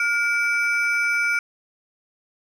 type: ring-modulated tone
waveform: triangle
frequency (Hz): 1864.7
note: A#6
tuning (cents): 0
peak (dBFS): -14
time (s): 0-1.39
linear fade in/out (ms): 2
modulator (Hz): 445
effects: none